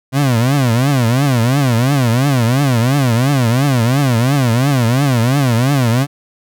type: tone with vibrato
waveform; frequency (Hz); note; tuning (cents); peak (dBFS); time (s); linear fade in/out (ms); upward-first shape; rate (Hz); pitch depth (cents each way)
30% pulse; 128; C3; -38; -8; 0.12-6.07; 50; triangle; 2.9; 250
effects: none